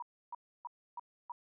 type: tone bursts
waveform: sine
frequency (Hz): 960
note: B5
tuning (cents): -49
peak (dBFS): -39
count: 5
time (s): 0-1.32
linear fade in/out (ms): 2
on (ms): 24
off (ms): 300
effects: none